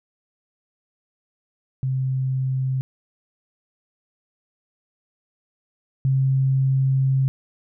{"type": "tone pair in turn", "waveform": "sine", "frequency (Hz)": [131.4, 133.62], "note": ["C3", "C3"], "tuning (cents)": [8, 37], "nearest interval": "unison", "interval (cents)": 29, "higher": "second", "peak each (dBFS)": [-20, -16], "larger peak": "second", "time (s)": [[1.83, 2.81], [6.05, 7.28]], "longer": "second", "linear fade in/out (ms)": 0, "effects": []}